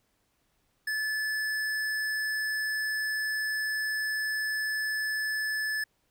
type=tone with tanh clipping; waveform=sine; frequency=1734 Hz; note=A6; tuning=26 cents flat; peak=-30 dBFS; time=0.87-5.84 s; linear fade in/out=5 ms; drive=16 dB; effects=pink hiss -73 dBFS RMS until 6.1 s